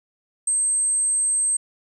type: tone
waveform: sine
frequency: 8300 Hz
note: C9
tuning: 15 cents flat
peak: -18 dBFS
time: 0.47-1.57 s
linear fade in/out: 5 ms
effects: none